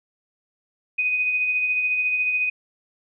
sine tone with tremolo, 2496 Hz, D#7, 5 cents sharp, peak -18 dBFS, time 0.98-2.5 s, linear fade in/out 10 ms, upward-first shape sine, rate 14 Hz, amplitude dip 35%, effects none

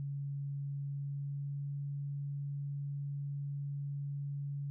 sine tone with pitch glide, 140.6 to 141.66 Hz, C#3 to C#3, +25 to +38 cents, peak -36 dBFS, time 0-4.7 s, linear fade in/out 0 ms, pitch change +13 cents, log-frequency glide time 0.86-1.75 s, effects none

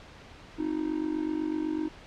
triangle tone with amplitude modulation, 311.1 Hz, D#4, in tune, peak -22 dBFS, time 0.58-1.89 s, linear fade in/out 20 ms, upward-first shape sine, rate 48 Hz, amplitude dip 85%, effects pink hiss -49 dBFS RMS until 2.06 s + low-pass 4000 Hz 12 dB/octave

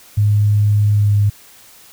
sine tone with pitch glide, 104 to 102.69 Hz, G#2 to G#2, +3 to -19 cents, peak -10 dBFS, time 0.17-1.3 s, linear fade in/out 10 ms, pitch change -22 cents, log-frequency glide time 0.89-1.14 s, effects white hiss -44 dBFS RMS until 1.92 s

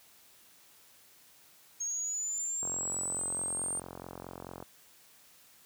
sine linear sweep, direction up, 6500 to 8790 Hz, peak -32 dBFS, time 1.8-3.8 s, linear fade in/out 10 ms
click train, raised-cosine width 1 ms, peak -28 dBFS, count 90, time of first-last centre 2.63-4.626 s, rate 44.6 Hz
effects white hiss -60 dBFS RMS until 5.65 s + high-pass 60 Hz 12 dB/octave

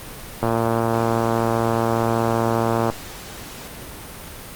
click train, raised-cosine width 1 ms, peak -6 dBFS, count 285, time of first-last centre 0.43-2.9 s, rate 115 Hz, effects pink hiss -36 dBFS RMS until 4.55 s + Opus 32 kbps

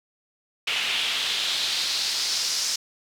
pink noise with band-pass filter sweep, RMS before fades -26 dBFS, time 0.67-2.76 s, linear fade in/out 5 ms, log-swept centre 2800 to 5600 Hz, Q 2.7, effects none

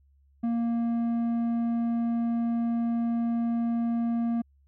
square tone with low-pass filter, 233.1 Hz, A#3, in tune, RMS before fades -27 dBFS, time 0.43-4.42 s, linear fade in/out 10 ms, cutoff 610 Hz, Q 0.5, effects added 69 Hz sine -59 dBFS peak until 4.67 s

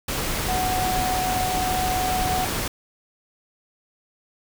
sine tone in noise, 740 Hz, F#5, in tune, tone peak -23 dBFS, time 0.48-2.45 s, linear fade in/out 5 ms, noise pink, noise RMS -26 dBFS, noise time 0.08-2.68 s, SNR 0 dB, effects none

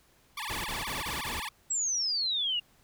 15% pulse tone with vibrato, 997 Hz, B5, 16 cents sharp, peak -28 dBFS, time 0.37-1.49 s, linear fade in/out 5 ms, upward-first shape sine, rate 19 Hz, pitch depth 300 cents each way
pink noise bursts, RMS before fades -38 dBFS, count 5, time 0.49-1.402 s, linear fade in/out 10 ms, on 160 ms, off 28 ms
sine exponential sweep, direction down, 7810 to 2794 Hz, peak -27 dBFS, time 1.7-2.6 s, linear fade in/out 10 ms
effects pink hiss -64 dBFS RMS until 2.83 s

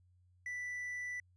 triangle tone, 1975.5 Hz, B6, in tune, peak -37 dBFS, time 0.46-1.2 s, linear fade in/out 2 ms, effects added 90 Hz sine -65 dBFS peak until 1.36 s + resampled to 22050 Hz

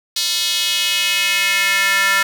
square tone with high-pass filter sweep, 196 Hz, G3, in tune, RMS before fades -17 dBFS, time 0.16-2.23 s, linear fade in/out 5 ms, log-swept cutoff 4100 to 1600 Hz, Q 2.6, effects none

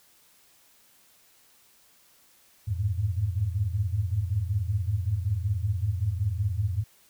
sine tone cluster, 86.7 / 102.5 / 107.8 Hz, F2 / G#2 / A2, -12 / -22 / -35 cents, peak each -29 dBFS, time 2.67-6.84 s, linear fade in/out 20 ms, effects white hiss -60 dBFS RMS until 7.09 s

